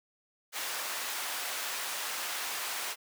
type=high-pass noise; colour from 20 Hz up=pink; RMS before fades=-36 dBFS; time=0.52-2.96 s; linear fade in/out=50 ms; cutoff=920 Hz; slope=12 dB/octave; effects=none